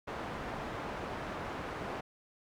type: low-pass noise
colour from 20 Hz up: white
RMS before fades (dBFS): -40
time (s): 0.07-2.01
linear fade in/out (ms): 10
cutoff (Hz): 1100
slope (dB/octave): 12
effects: none